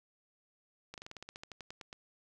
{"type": "slowing click train", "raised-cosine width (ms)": 0.2, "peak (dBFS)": -28, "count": 15, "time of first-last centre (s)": [0.94, 1.929], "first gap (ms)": 38, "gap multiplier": 1.09, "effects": []}